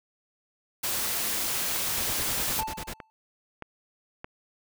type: noise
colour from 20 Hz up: white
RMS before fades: -29 dBFS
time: 0.83-2.61 s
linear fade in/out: 10 ms
type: click train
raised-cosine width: 0.5 ms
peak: -22 dBFS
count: 5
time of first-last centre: 1.76-4.244 s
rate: 1.61 Hz
type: noise bursts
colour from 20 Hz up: pink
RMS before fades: -36 dBFS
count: 10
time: 1.97-2.938 s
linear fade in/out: 10 ms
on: 68 ms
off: 32 ms
type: tone with exponential decay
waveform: triangle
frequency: 880 Hz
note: A5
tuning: in tune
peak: -24 dBFS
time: 2.59-3.1 s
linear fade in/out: 0 ms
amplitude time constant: 110 ms
effects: none